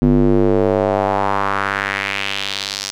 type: tone with band-pass filter sweep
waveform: square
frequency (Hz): 49.47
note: G1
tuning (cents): +17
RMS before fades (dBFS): -17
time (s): 0.02-2.91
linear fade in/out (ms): 0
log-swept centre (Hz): 240 to 5500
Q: 2.4
effects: none